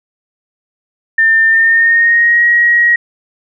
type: tone with pitch glide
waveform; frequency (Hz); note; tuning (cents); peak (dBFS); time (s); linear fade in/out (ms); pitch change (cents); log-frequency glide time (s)
sine; 1800 to 1896; A6 to A#6; +39 to +29; -6; 1.18-2.96; 5; +90; 1.48-2.45
effects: none